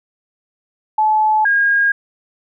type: tone pair in turn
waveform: sine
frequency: 862 / 1627.2 Hz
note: A5 / G#6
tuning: -36 / -36 cents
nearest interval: major seventh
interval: 1100 cents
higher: second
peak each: -11 dBFS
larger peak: neither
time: 0.98-1.45 / 1.45-1.92 s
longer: neither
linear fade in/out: 5 ms
effects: none